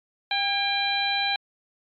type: harmonic tone with a mistuned harmonic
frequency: 795 Hz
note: G5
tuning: 24 cents sharp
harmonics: 1 / 2 / 3 / 4 / 5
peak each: -28 / -31 / -29 / -32 / -27 dBFS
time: 0.31-1.36 s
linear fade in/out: 2 ms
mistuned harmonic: 2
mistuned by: +37 cents
effects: AAC 64 kbps